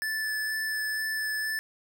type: tone with vibrato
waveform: square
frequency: 1746 Hz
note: A6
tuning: 14 cents flat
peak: -29 dBFS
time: 0.02-1.59 s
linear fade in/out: 0 ms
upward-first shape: sine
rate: 2.1 Hz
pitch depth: 9 cents each way
effects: none